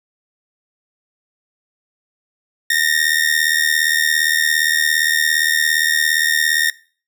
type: ring-modulated tone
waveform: sawtooth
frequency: 1837 Hz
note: A#6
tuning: 26 cents flat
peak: -8 dBFS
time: 2.7-6.7 s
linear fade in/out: 2 ms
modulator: 38.7 Hz
effects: noise-tail reverb RT60 0.4 s tail -20 dB re dry